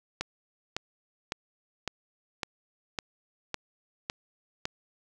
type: click train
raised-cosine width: 0.2 ms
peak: -13 dBFS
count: 9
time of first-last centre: 0.21-4.654 s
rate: 1.8 Hz
effects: none